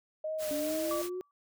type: tone with vibrato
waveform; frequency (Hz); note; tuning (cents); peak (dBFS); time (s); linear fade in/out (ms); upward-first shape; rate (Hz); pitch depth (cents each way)
sine; 617; D#5; -15; -32; 0.24-1.02; 5; sine; 2.4; 34
type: noise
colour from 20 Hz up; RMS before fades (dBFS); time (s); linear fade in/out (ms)
white; -41; 0.38-1.1; 50
type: linear sweep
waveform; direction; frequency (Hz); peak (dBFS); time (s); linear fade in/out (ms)
sine; up; 283.6 to 371.6; -34; 0.51-1.21; 0
type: tone with exponential decay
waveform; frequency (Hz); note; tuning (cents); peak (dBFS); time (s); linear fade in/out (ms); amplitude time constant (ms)
sine; 1153; D6; -32; -32; 0.91-1.31; 1; 86
effects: none